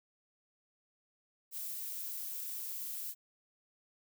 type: noise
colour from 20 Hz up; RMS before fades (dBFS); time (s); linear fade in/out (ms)
violet; -41; 1.51-3.15; 50
effects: none